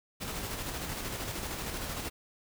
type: noise with tremolo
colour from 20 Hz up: pink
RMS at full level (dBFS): -36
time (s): 0.2-2.1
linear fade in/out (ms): 20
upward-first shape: square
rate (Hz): 13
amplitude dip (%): 30
effects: none